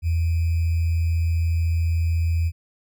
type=tone with sample-and-hold; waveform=sine; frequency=83 Hz; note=E2; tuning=12 cents sharp; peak=-18 dBFS; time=0.02-2.52 s; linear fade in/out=50 ms; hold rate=2450 Hz; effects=none